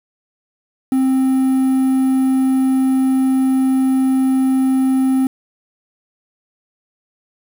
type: tone with quantisation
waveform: triangle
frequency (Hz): 263.1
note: C4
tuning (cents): +10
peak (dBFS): -10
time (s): 0.92-5.27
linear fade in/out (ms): 2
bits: 6
effects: none